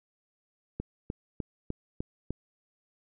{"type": "click train", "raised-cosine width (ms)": 3, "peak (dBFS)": -20, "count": 6, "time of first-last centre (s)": [0.8, 2.306], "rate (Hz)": 3.32, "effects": []}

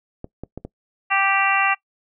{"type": "clicks", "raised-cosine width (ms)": 2, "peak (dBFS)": -18, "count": 4, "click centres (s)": [0.244, 0.436, 0.576, 0.65]}
{"type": "harmonic tone", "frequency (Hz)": 391.4, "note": "G4", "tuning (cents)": -3, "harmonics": [2, 3, 4, 5, 6, 7], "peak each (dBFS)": [-22, -22, -26, -23, -26, -22], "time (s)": [1.1, 1.75], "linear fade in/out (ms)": 20}
{"effects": ["noise-tail reverb RT60 0.1 s tail -22 dB re dry"]}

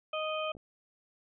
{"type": "harmonic tone", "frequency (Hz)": 622.3, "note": "D#5", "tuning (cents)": 0, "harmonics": [1, 2, 4, 5], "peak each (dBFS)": [-34, -37, -40, -41], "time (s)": [0.13, 0.52], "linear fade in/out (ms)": 5}
{"type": "clicks", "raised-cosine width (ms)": 2, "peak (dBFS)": -36, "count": 2, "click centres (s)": [0.551, 0.568]}
{"effects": []}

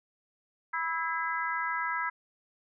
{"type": "harmonic tone with a mistuned harmonic", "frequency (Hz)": 327.5, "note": "E4", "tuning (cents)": -11, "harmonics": [3, 4, 5, 6], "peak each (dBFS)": [-34, -34, -34, -37], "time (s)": [0.73, 2.1], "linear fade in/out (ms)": 10, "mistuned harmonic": 6, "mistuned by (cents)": 50, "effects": []}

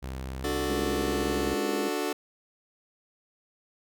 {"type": "tone", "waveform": "sawtooth", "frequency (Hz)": 65.3, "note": "C2", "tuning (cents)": -3, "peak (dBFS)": -30, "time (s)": [0.02, 1.55], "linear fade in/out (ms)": 20}
{"type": "chord", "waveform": "sawtooth", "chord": "D major", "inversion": "none", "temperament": "just", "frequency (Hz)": [293.7, 367.1, 440.5], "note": ["D4", "F#4", "A4"], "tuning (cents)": [0, -14, 2], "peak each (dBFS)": -28, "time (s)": [0.44, 2.13], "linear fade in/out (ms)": 5}
{"type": "harmonic tone", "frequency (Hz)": 68.8, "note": "C#2", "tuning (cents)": -12, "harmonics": [3, 4, 5, 6, 7], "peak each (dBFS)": [-36, -37, -38, -39, -39], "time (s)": [0.69, 1.89], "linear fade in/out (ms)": 10}
{"effects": []}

